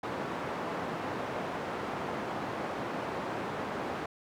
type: band-pass noise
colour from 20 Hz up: white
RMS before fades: -36 dBFS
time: 0.03-4.06 s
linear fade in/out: 5 ms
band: 130 to 970 Hz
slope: 12 dB/octave
effects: none